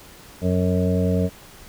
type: harmonic tone with a mistuned harmonic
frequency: 91 Hz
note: F#2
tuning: 28 cents flat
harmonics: 1 / 2 / 3 / 5 / 6 / 7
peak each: -22 / -21 / -28 / -26 / -29 / -30 dBFS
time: 0.41-1.3 s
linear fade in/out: 50 ms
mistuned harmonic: 1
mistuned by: +16 cents
effects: pink hiss -45 dBFS RMS until 1.68 s